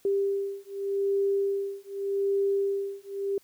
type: beating tone pair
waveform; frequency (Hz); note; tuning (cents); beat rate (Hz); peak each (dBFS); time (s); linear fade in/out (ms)
sine; 395.8 / 396.64; G4 / G4; +17 / +20; 0.84; -28; 0.05-3.38; 2
effects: white hiss -62 dBFS RMS until 3.43 s